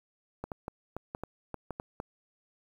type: clicks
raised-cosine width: 1 ms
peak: -22 dBFS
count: 10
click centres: 0.44 / 0.518 / 0.681 / 0.966 / 1.149 / 1.236 / 1.543 / 1.707 / 1.799 / 2.001 s
effects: 9-bit